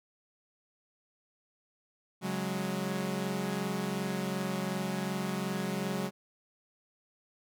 sawtooth chord, C# suspended fourth, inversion none, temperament equal, 138.59 / 185 / 207.7 Hz, C#3 / F#3 / G#3, 0 / 0 / 0 cents, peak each -36 / -30 / -32 dBFS, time 2.21-6.11 s, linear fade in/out 50 ms, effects none

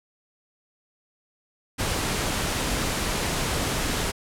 pink noise, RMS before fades -26 dBFS, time 1.78-4.12 s, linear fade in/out 20 ms, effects low-pass 11000 Hz 12 dB/octave

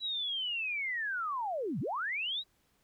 sine linear two-way sweep, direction down then up, 3951 to 111 to 3951 Hz, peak -32 dBFS, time 0-2.44 s, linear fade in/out 50 ms, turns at 1.8 s, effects pink hiss -72 dBFS RMS until 2.83 s

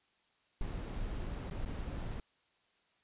brown noise with dropouts, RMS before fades -39 dBFS, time 0.61-2.2 s, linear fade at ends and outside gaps 1 ms, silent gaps 1.499-1.51 / 1.649-1.659 s, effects white hiss -73 dBFS RMS until 3.03 s + resampled to 8000 Hz

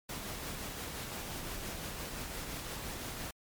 pink noise with tremolo, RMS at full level -40 dBFS, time 0.09-3.31 s, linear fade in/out 5 ms, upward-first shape sine, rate 5.8 Hz, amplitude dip 25%, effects MP3 96 kbps

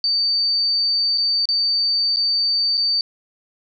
sine tone with dropouts, 4595 Hz, D8, 39 cents flat, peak -16 dBFS, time 0.04-3.01 s, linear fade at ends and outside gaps 1 ms, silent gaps 1.176-1.181 / 1.455-1.488 / 2.161-2.169 / 2.771-2.776 s, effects none

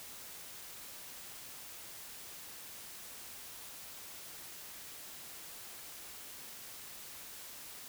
silence, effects white hiss -49 dBFS RMS until 7.88 s

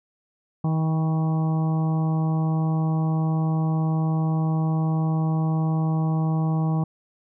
harmonic tone with a mistuned harmonic, 158.9 Hz, D#3, 37 cents sharp, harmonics 1 / 2 / 3 / 4 / 5 / 6 / 7, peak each -20 / -32 / -39 / -39 / -35 / -41 / -40 dBFS, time 0.64-6.84 s, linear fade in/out 5 ms, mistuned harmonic 6, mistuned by +33 cents, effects none

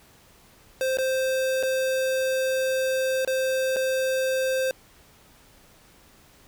square tone with dropouts, 523.3 Hz, C5, in tune, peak -23 dBFS, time 0.81-4.71 s, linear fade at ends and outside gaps 1 ms, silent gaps 0.972-0.985 / 1.628-1.633 / 3.249-3.275 / 3.762-3.766 s, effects pink hiss -55 dBFS RMS until 6.47 s

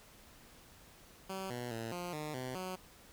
10% pulse tone with pitch steps, 191.1 / 122.3 / 113.9 / 176.5 / 151.9 / 128 / 185.2 Hz, G3 / B2 / A#2 / F3 / D#3 / C3 / F#3, -44 / -16 / -40 / +19 / -41 / -38 / +2 cents, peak -31 dBFS, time 1.29-2.76 s, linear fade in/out 10 ms, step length 210 ms, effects pink hiss -59 dBFS RMS until 3.12 s

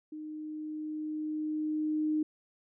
sine tone with level ramp, 307.4 Hz, D#4, 21 cents flat, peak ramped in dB -39 to -26 dBFS, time 0.12-2.23 s, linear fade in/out 5 ms, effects none

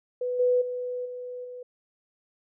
sine tone with level steps, 496.1 Hz, B4, 8 cents sharp, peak -26 / -19 / -29 / -34 / -37 dBFS, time 0.21-1.63 s, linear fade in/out 5 ms, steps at 0.39 / 0.61 / 1.05 / 1.44 s, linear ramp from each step 10 ms, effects none

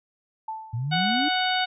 sine tone with exponential decay, 880 Hz, A5, in tune, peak -27 dBFS, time 0.48-1.04 s, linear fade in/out 5 ms, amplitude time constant 120 ms
sine exponential sweep, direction up, 110 to 310 Hz, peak -25 dBFS, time 0.73-1.29 s, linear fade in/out 10 ms
harmonic tone, 740 Hz, F#5, in tune, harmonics 1 / 2 / 3 / 4 / 5 / 6, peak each -25 / -28 / -32 / -30 / -30 / -35 dBFS, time 0.91-1.66 s, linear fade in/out 20 ms
effects none

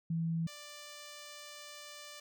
sine / 5% pulse tone pair in turn, 164.81 / 589.9 Hz, E3 / D5, 0 / +8 cents, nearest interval octave + minor seventh, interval 2208 cents, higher second, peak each -31 / -36 dBFS, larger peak first, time 0.1-0.47 / 0.47-2.2 s, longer second, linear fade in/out 5 ms, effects none

